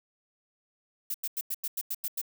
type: noise bursts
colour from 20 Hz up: violet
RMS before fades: -32 dBFS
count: 9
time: 1.1-2.215 s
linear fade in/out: 5 ms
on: 43 ms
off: 91 ms
effects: none